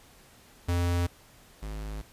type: tone pair in turn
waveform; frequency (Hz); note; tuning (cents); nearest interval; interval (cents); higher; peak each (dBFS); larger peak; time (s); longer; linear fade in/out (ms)
square; 87.31 / 52.35; F2 / G#1; 0 / +15; major sixth; 885; first; -25 / -35; first; 0.68-1.07 / 1.62-2.02; second; 10
effects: pink hiss -56 dBFS RMS until 2.12 s + resampled to 32000 Hz